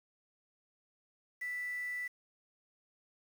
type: tone with quantisation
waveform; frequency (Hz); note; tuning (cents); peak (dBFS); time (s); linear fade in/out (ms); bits
sine; 1975.5; B6; 0; -36; 1.41-2.08; 10; 9
effects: none